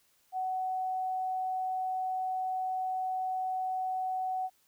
sine tone, 748 Hz, F#5, 19 cents sharp, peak -30 dBFS, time 0.32-4.5 s, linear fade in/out 50 ms, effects white hiss -69 dBFS RMS until 4.67 s

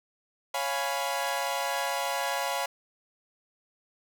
sawtooth chord, C# dominant seventh, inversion none, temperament equal, 554.4 / 698.5 / 830.6 / 987.8 Hz, C#5 / E#5 / G#5 / B5, 0 / 0 / 0 / 0 cents, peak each -30 dBFS, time 0.54-2.66 s, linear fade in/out 5 ms, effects none

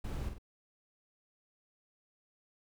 brown noise with echo, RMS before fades -39 dBFS, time 0.04-0.29 s, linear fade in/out 5 ms, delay 47 ms, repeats 2, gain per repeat -6 dB, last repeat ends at 0.384 s, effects none

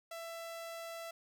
sawtooth tone, 666 Hz, E5, 18 cents sharp, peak -39 dBFS, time 0.11-1.11 s, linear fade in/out 5 ms, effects none

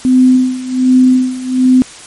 sine tone with tremolo, 255.6 Hz, C4, 40 cents flat, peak -3 dBFS, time 0.05-1.82 s, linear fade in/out 0 ms, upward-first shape sine, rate 1.3 Hz, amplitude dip 85%, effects white hiss -33 dBFS RMS until 2.06 s + MP3 48 kbps

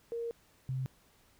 sine tone pair in turn, 466.2 / 130.82 Hz, A#4 / C3, 0 / 0 cents, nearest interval octave + minor seventh, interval 2200 cents, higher first, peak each -34 / -32 dBFS, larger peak second, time 0.12-0.31 / 0.69-0.86 s, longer first, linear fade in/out 0 ms, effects pink hiss -66 dBFS RMS until 1.39 s

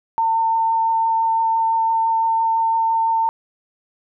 sine tone with vibrato, 903 Hz, A5, 45 cents sharp, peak -15 dBFS, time 0.18-3.29 s, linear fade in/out 0 ms, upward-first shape triangle, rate 5.9 Hz, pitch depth 10 cents each way, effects none

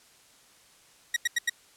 sawtooth tone bursts, 1900 Hz, A#6, 33 cents sharp, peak -19 dBFS, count 4, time 1.14-1.497 s, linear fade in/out 5 ms, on 24 ms, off 87 ms, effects white hiss -58 dBFS RMS until 1.76 s + low-pass 10000 Hz 12 dB/octave

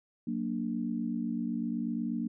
sine chord, Gb augmented, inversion none, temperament equal, 185 / 233.1 / 293.7 Hz, Gb3 / Bb3 / D4, 0 / 0 / 0 cents, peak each -37 / -32 / -37 dBFS, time 0.27-2.28 s, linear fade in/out 5 ms, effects none

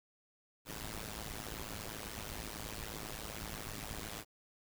pink noise with amplitude modulation, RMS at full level -40 dBFS, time 0.65-4.25 s, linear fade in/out 50 ms, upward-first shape sine, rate 108 Hz, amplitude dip 95%, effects none

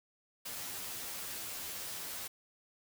white noise with comb filter, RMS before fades -42 dBFS, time 0.45-2.28 s, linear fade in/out 10 ms, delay 11 ms, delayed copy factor +0.9, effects none

